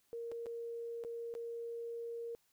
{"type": "tone with dropouts", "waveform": "sine", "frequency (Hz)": 466.2, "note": "A#4", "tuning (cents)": 0, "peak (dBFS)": -40, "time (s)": [0.13, 2.35], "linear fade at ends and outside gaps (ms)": 0, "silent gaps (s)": [[0.316, 0.32], [0.459, 0.466], [1.038, 1.048], [1.34, 1.351]], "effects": ["white hiss -75 dBFS RMS until 2.52 s"]}